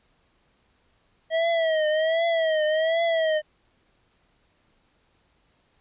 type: tone with vibrato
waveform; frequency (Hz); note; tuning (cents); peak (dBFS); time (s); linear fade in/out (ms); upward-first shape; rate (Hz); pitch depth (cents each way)
square; 642; E5; -46; -21; 1.3-3.42; 50; triangle; 1.3; 96
effects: pink hiss -66 dBFS RMS until 5.8 s + resampled to 8000 Hz